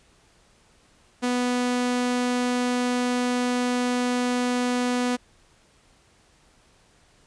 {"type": "tone", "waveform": "sawtooth", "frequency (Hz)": 246.9, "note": "B3", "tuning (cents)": 0, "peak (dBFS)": -18, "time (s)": [1.22, 5.17], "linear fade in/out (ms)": 20, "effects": ["pink hiss -59 dBFS RMS until 7.26 s", "resampled to 22050 Hz"]}